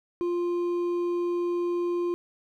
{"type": "tone with hard clipping", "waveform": "triangle", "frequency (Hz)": 349.2, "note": "F4", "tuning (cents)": 0, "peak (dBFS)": -26, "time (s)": [0.21, 2.14], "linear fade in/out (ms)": 0, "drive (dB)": 8, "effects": []}